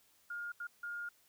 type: tone bursts at uneven times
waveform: sine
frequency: 1418 Hz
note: F6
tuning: 26 cents sharp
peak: -39 dBFS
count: 3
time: 0.3-0.52 / 0.6-0.67 / 0.83-1.09 s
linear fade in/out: 5 ms
effects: white hiss -69 dBFS RMS until 1.28 s